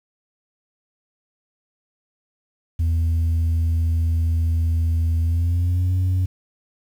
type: tone with pitch glide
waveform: sine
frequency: 82.41 to 91.97 Hz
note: E2 to F#2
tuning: 0 to -10 cents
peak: -14 dBFS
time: 2.79-6.26 s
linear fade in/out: 10 ms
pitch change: +190 cents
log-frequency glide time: 5.22-5.95 s
effects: tanh soft clip ceiling -16 dBFS + 8-bit